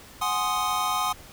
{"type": "chord", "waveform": "square", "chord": "Ab dominant seventh", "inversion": "third", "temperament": "equal", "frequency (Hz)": [740, 830.6, 1046.5, 1244.5], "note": ["Gb5", "Ab5", "C6", "Eb6"], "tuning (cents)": [0, 0, 0, 0], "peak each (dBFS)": [-32, -32, -30, -28], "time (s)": [0.21, 1.13], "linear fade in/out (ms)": 10, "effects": ["pink hiss -47 dBFS RMS until 1.32 s"]}